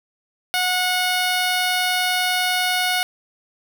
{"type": "tone", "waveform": "10% pulse", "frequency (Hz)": 730, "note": "F#5", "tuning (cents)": -24, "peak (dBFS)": -10, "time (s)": [0.54, 3.03], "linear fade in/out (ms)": 0, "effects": []}